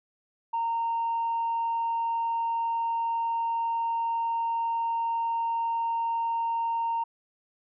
sine tone, 922 Hz, A#5, 19 cents flat, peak -24 dBFS, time 0.53-7.04 s, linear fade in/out 10 ms, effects tanh soft clip ceiling -22 dBFS

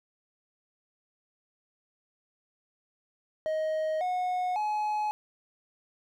triangle tone with pitch steps, 627 / 728.6 / 846.7 Hz, D#5 / F#5 / G#5, +13 / -27 / +33 cents, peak -25 dBFS, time 3.46-5.11 s, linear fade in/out 0 ms, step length 550 ms, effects none

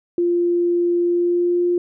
sine tone with pitch glide, 347.7 to 351.7 Hz, F4 to F4, -8 to +12 cents, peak -15 dBFS, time 0.18-1.78 s, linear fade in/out 2 ms, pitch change +20 cents, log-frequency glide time 1.02-1.66 s, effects none

